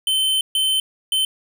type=tone bursts at uneven times; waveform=square; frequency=3077 Hz; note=G7; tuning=33 cents flat; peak=-17 dBFS; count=3; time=0.07-0.41 / 0.55-0.8 / 1.12-1.25 s; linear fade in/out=2 ms; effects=none